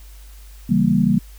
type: chord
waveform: sine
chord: C# diminished seventh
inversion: none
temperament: equal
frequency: 138.59 / 164.81 / 196 / 233.1 Hz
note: C#3 / E3 / G3 / Bb3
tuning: 0 / 0 / 0 / 0 cents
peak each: -23 / -20 / -17 / -18 dBFS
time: 0.69-1.19 s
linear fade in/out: 10 ms
effects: added 50 Hz sine -38 dBFS peak until 1.38 s + white hiss -50 dBFS RMS until 1.38 s